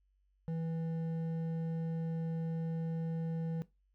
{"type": "tone with hard clipping", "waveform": "triangle", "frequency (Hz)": 163.6, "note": "E3", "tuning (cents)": -13, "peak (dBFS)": -36, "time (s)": [0.48, 3.62], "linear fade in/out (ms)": 0, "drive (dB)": 11, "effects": ["noise-tail reverb RT60 0.2 s tail -17 dB re dry", "added 48 Hz sine -70 dBFS peak until 3.94 s"]}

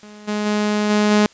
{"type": "tone with level steps", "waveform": "sawtooth", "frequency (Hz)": 209.6, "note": "G#3", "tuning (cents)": 16, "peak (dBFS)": [-34, -16, -13, -10, -8], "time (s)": [0.03, 1.26], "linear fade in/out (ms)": 0, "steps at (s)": [0.27, 0.45, 0.89, 1.1], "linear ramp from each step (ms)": 20, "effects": ["white hiss -49 dBFS RMS until 1.33 s", "resampled to 16000 Hz"]}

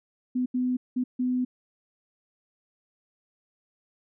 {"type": "tone bursts at uneven times", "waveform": "sine", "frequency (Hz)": 251.4, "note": "B3", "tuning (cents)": 31, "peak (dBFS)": -23, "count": 4, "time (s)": [[0.35, 0.46], [0.54, 0.77], [0.96, 1.04], [1.19, 1.45]], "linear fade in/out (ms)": 10, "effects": []}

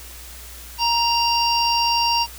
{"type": "harmonic tone with a mistuned harmonic", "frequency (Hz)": 930, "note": "A#5", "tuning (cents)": -4, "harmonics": [1, 3, 5, 6], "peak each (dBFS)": [-19, -24, -23, -25], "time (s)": [0.78, 2.27], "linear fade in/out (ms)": 50, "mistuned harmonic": 1, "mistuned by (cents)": 16, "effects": ["added 60 Hz sine -40 dBFS peak until 2.38 s", "white hiss -40 dBFS RMS until 2.38 s"]}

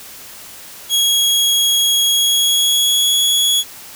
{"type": "tone with pitch glide", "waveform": "sawtooth", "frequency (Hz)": [3312, 3358], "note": ["G#7", "G#7"], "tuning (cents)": [-5, 18], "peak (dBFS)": -9, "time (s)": [0.89, 3.64], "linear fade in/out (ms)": 50, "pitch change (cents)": 23, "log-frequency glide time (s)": [2.12, 3.17], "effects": ["white hiss -36 dBFS RMS until 3.95 s"]}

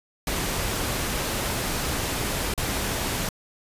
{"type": "noise with dropouts", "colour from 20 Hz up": "pink", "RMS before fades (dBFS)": -27, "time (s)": [0.27, 3.29], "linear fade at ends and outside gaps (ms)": 2, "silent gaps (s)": [2.539, 2.577], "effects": ["resampled to 32000 Hz"]}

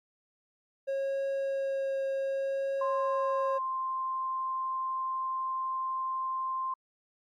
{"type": "tone with vibrato", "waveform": "triangle", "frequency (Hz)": 544, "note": "C#5", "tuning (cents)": -33, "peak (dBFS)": -27, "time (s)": [0.87, 3.59], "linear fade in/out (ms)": 20, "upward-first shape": "triangle", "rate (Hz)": 0.63, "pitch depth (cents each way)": 10}
{"type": "tone", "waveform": "sine", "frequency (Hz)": 1048, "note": "C6", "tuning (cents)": 2, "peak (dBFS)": -30, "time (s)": [2.81, 6.74], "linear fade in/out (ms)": 5}
{"effects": ["Opus 48 kbps"]}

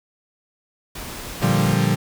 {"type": "noise", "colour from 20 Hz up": "pink", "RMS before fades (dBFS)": -33, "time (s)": [0.95, 1.74], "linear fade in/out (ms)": 5}
{"type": "chord", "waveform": "40% pulse", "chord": "G minor seventh", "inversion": "first", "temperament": "equal", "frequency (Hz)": [116.54, 146.83, 174.61, 196], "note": ["Bb2", "D3", "F3", "G3"], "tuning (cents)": [0, 0, 0, 0], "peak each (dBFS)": -21, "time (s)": [1.41, 1.96], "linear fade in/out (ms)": 20}
{"effects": []}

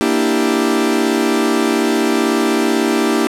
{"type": "chord", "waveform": "40% pulse", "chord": "E half-diminished seventh", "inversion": "second", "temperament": "equal", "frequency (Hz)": [233.1, 293.7, 329.6, 392], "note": ["Bb3", "D4", "E4", "G4"], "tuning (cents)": [0, 0, 0, 0], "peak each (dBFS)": -18, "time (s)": [0.01, 3.27], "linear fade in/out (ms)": 0, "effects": ["low-pass 12000 Hz 12 dB/octave"]}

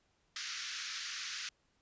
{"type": "band-pass noise", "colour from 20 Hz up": "white", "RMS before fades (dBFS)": -42, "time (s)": [0.36, 1.49], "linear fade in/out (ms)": 2, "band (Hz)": [1300, 6400], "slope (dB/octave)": 48, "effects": ["pink hiss -75 dBFS RMS until 1.81 s", "resampled to 16000 Hz"]}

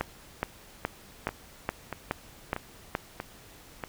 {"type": "two click trains", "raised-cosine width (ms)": 0.5, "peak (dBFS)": [-18, -12], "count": [5, 8], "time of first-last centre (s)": [[1.29, 3.838], [0.01, 2.951]], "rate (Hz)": [1.57, 2.38], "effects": ["pink hiss -52 dBFS RMS until 3.88 s"]}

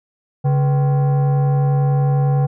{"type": "tone with frequency modulation", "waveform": "sine", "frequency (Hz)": 140, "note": "C#3", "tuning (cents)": 18, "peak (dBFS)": -10, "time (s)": [0.44, 2.47], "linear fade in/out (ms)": 20, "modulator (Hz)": 631, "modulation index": 0.4, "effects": ["tanh soft clip ceiling -12 dBFS"]}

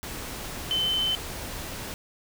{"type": "tone in noise", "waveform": "sine", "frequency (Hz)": 3063, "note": "G7", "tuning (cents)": -41, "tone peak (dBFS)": -23, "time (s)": [0.71, 1.15], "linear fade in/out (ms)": 0, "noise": "pink", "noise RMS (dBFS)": -36, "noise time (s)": [0.03, 1.94], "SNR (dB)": 10, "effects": []}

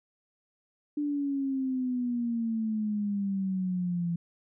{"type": "exponential sweep", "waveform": "sine", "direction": "down", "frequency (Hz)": [296.1, 169], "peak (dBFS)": -27, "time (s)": [0.97, 4.16], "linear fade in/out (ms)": 5, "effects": []}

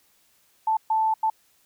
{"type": "tone bursts at uneven times", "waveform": "sine", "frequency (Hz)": 880, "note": "A5", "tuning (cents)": 0, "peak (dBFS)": -19, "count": 3, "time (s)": [[0.67, 0.77], [0.9, 1.14], [1.23, 1.3]], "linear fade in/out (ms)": 5, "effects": ["white hiss -63 dBFS RMS until 1.65 s"]}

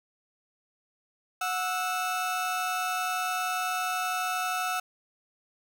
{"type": "tone pair together", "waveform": "30% pulse", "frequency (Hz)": [733, 1312.9], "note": ["F#5", "E6"], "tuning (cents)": [-16, -7], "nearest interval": "minor seventh", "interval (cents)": 1009, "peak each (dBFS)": -28, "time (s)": [1.41, 4.8], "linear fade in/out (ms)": 5, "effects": []}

